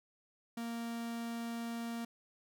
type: tone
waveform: 45% pulse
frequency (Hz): 232.5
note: A#3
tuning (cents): -4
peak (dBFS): -38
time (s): 0.57-2.05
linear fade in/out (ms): 5
effects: none